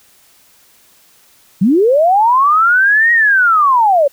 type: linear two-way sweep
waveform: sine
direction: up then down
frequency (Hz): 168.5 to 1900 to 538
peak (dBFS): -7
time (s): 1.61-4.08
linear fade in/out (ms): 10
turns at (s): 3.12
effects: white hiss -49 dBFS RMS until 4.12 s